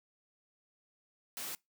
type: noise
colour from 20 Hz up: white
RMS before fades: -41 dBFS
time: 1.37-1.55 s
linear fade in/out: 0 ms
effects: noise-tail reverb RT60 0.2 s tail -25 dB re dry + high-pass 150 Hz 12 dB/octave